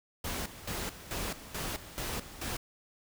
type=noise with tremolo; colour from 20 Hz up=pink; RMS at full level=-36 dBFS; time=0.24-2.57 s; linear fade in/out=5 ms; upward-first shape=square; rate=2.3 Hz; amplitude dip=75%; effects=none